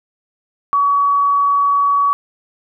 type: tone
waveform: sine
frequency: 1132 Hz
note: C#6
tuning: 36 cents sharp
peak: -11 dBFS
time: 0.73-2.13 s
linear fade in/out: 0 ms
effects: none

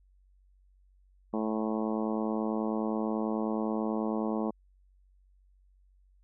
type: harmonic tone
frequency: 109.3 Hz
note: A2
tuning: 11 cents flat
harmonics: 2 / 3 / 4 / 5 / 6 / 7 / 8 / 9 / 10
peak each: -31 / -35 / -37 / -39 / -41 / -42 / -43 / -44 / -45 dBFS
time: 1.33-4.51 s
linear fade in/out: 10 ms
effects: added 47 Hz sine -60 dBFS peak until 6.23 s

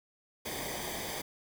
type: noise with comb filter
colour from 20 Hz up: pink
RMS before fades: -38 dBFS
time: 0.45-1.22 s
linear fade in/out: 10 ms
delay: 0.73 ms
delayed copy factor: -0.75
effects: none

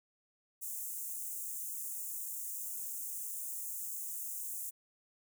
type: high-pass noise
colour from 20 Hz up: white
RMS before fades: -41 dBFS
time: 0.61-4.71 s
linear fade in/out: 20 ms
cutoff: 6700 Hz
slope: 48 dB/octave
effects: none

